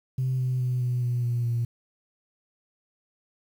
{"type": "tone with pitch steps", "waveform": "sine", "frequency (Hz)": [129.6, 127.59, 125.62, 123.68, 121.76, 119.88, 118.02], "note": ["C3", "C3", "B2", "B2", "B2", "A#2", "A#2"], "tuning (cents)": [-16, -43, 30, 3, -24, 49, 22], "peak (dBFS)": -22, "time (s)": [0.18, 1.65], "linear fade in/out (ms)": 5, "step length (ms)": 210, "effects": ["tanh soft clip ceiling -19 dBFS", "9-bit"]}